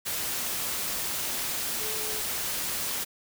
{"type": "tone in noise", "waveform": "sine", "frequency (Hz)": 430.7, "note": "A4", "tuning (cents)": -37, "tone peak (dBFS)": -40, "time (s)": [1.8, 2.21], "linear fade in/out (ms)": 20, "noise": "white", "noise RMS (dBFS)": -31, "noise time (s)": [0.05, 3.05], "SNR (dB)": -12, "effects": []}